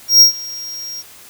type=tone with ADSR envelope; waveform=square; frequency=5600 Hz; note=F8; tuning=4 cents sharp; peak=-3 dBFS; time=0.08-1.03 s; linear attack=130 ms; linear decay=110 ms; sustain=-23 dB; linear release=33 ms; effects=white hiss -41 dBFS RMS until 1.29 s